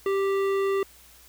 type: tone with hard clipping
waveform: sine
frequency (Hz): 392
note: G4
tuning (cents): 0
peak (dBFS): -24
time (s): 0.06-0.83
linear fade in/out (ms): 2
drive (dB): 13
effects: added 60 Hz sine -58 dBFS peak until 1.28 s + white hiss -53 dBFS RMS until 1.28 s